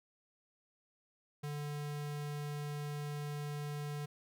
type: tone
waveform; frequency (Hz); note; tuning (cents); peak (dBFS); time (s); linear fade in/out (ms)
square; 146.83; D3; 0; -39; 1.43-4.06; 10
effects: none